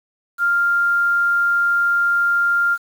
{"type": "tone", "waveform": "sine", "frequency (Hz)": 1396.9, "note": "F6", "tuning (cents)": 0, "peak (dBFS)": -14, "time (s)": [0.38, 2.78], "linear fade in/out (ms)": 50, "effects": ["7-bit"]}